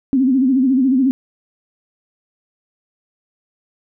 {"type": "tone with vibrato", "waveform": "sine", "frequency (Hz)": 261.6, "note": "C4", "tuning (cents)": 0, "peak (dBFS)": -11, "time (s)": [0.13, 1.11], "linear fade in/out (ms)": 0, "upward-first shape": "sine", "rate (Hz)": 14, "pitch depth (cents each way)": 100, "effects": []}